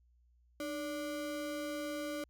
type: ring-modulated tone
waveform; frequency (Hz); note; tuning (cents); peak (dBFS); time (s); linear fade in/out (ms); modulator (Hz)
square; 440; A4; 0; -35; 0.6-2.24; 2; 137
effects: added 60 Hz sine -65 dBFS peak until 2.29 s

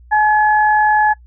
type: tone pair together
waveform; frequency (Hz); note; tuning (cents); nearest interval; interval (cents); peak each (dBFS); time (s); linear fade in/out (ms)
sine; 850 / 1700; G#5 / G#6; +40 / +40; octave; 1200; -11 / -15; 0.11-1.14; 20
effects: noise-tail reverb RT60 0.1 s tail -24 dB re dry + added 60 Hz sine -40 dBFS peak until 1.26 s

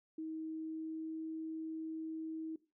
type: tone with pitch glide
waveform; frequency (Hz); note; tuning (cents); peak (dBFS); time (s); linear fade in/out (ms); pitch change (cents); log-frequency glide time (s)
sine; 317.7 to 319.5; D#4 to D#4; +36 to +46; -39; 0.18-2.56; 5; +10; 0.53-1.22
effects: noise-tail reverb RT60 0.3 s tail -18 dB re dry

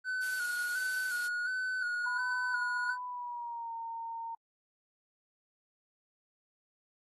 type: tone with vibrato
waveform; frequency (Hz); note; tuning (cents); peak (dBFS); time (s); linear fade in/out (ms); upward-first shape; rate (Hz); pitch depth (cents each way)
triangle; 1480; F#6; 0; -30; 0.04-2.97; 50; square; 1.4; 36
type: noise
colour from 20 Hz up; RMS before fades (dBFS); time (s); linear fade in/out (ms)
blue; -42; 0.22-1.28; 10
type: tone with pitch glide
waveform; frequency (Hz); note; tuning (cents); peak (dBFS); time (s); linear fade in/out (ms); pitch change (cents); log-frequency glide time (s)
sine; 994 to 916.8; B5 to A#5; +11 to -29; -37; 2.06-4.35; 5; -140; 3.06-3.73
effects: AAC 32 kbps

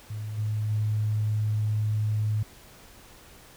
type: tone with level steps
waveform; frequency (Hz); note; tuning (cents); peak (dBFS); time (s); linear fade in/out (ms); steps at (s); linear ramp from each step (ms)
sine; 107; A2; -48; -31 / -25 / -23; 0.1-2.43; 5; 0.37 / 0.69; 20
effects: pink hiss -51 dBFS RMS until 3.56 s

